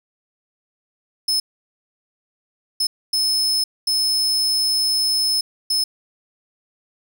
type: tone bursts at uneven times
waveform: 40% pulse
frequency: 5210 Hz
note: E8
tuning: 21 cents flat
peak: -16 dBFS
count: 5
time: 1.28-1.4 / 2.8-2.87 / 3.13-3.64 / 3.87-5.41 / 5.7-5.84 s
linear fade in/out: 5 ms
effects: none